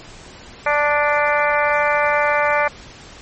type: harmonic tone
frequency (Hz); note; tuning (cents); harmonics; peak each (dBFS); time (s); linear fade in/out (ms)
293.7; D4; 0; 2 / 3 / 4 / 5 / 6 / 7 / 8; -19 / -21 / -22 / -23 / -24 / -24 / -25; 0.66-2.68; 5
effects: pink hiss -40 dBFS RMS until 3.21 s + MP3 32 kbps